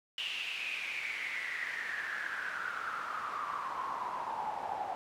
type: noise with band-pass filter sweep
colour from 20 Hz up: pink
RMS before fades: -38 dBFS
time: 0.18-4.95 s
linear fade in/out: 0 ms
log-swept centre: 2900 to 770 Hz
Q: 8.4
effects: none